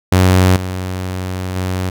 sawtooth tone with level steps, 92.5 Hz, F#2, in tune, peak -4 / -16 / -13 dBFS, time 0.12-1.9 s, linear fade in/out 5 ms, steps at 0.56 / 1.56 s, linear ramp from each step 2 ms, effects none

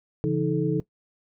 sine tone cluster, 139.4 / 168.1 / 314.1 / 433.4 Hz, C#3 / E3 / D#4 / A4, +10 / +34 / +16 / -26 cents, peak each -27 dBFS, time 0.24-0.8 s, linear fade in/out 0 ms, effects noise-tail reverb RT60 0.1 s tail -18 dB re dry

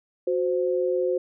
sine tone pair together, 366.9 / 518.9 Hz, F#4 / C5, -15 / -14 cents, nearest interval tritone, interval 601 cents, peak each -24 dBFS, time 0.27-1.18 s, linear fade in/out 5 ms, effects none

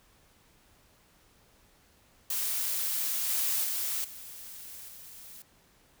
blue noise with level steps, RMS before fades -31 / -29 / -32 / -45 / -48 dBFS, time 2.3-5.42 s, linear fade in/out 2 ms, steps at 3.29 / 3.64 / 4.04 / 4.88 s, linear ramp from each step 5 ms, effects pink hiss -63 dBFS RMS until 6 s

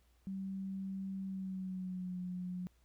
sine tone with pitch glide, 192.6 to 180.74 Hz, G3 to F#3, -30 to -40 cents, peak -38 dBFS, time 0.27-2.67 s, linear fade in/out 0 ms, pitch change -110 cents, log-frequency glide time 1.22-2.18 s, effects added 60 Hz sine -67 dBFS peak until 2.84 s + pink hiss -75 dBFS RMS until 2.84 s

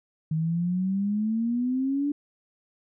sine exponential sweep, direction up, 155.56 to 292.8 Hz, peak -23 dBFS, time 0.31-2.12 s, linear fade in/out 5 ms, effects none

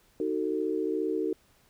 sine chord, D# diminished, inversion none, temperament just, 311.1 / 373.4 / 448 Hz, D#4 / F#4 / A4, 0 / +16 / +31 cents, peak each -31 dBFS, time 0.2-1.33 s, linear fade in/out 2 ms, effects pink hiss -64 dBFS RMS until 1.69 s

